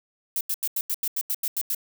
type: noise bursts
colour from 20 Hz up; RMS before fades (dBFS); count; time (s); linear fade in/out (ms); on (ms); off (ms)
violet; -26; 11; 0.36-1.748; 2; 48; 86
effects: none